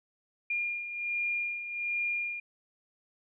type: beating tone pair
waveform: sine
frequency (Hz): 2411 / 2412.3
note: D7 / D7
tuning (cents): +45 / +46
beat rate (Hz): 1.3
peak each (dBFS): -38 / -31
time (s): 0.5-2.4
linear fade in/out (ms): 5
effects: none